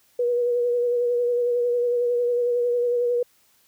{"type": "tone with vibrato", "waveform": "sine", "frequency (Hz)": 483.7, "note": "B4", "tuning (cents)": -36, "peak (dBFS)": -19, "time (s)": [0.19, 3.23], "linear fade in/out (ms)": 5, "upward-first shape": "sine", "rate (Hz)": 11, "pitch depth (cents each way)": 25, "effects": ["white hiss -61 dBFS RMS until 3.67 s"]}